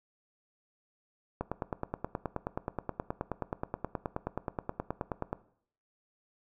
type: click train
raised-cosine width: 1 ms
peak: -18 dBFS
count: 38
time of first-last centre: 1.41-5.329 s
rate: 9.44 Hz
effects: noise-tail reverb RT60 0.6 s tail -18 dB re dry